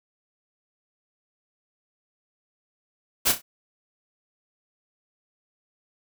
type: noise with echo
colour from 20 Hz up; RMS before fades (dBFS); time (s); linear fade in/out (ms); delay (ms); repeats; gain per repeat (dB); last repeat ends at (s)
white; -20; 3.25-3.33; 20; 30; 3; -9; 3.42
effects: none